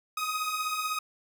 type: beating tone pair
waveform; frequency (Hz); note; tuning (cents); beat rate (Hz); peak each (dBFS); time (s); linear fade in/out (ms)
sawtooth; 1244.5 / 1260.5; D#6 / D#6; 0 / +22; 16; -31 / -27; 0.17-0.99; 5
effects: none